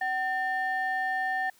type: tone pair together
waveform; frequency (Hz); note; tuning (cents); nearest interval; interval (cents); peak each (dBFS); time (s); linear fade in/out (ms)
sine; 756.8 / 1800; F#5 / A6; +39 / +39; octave + minor third; 1500; -28; 0.01-1.5; 5
effects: tanh soft clip ceiling -21 dBFS + white hiss -61 dBFS RMS until 1.59 s